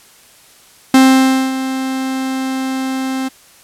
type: tone with ADSR envelope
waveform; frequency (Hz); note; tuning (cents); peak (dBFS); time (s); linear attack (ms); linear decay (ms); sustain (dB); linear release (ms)
45% pulse; 263.3; C4; +11; -4; 0.94-3.29; 3; 570; -13; 16
effects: white hiss -45 dBFS RMS until 3.63 s + low-pass 12000 Hz 12 dB/octave